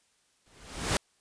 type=noise with exponential growth; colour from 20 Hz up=pink; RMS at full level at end=-24 dBFS; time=0.46-0.97 s; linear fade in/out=1 ms; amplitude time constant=110 ms; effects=white hiss -69 dBFS RMS until 1.2 s + resampled to 22050 Hz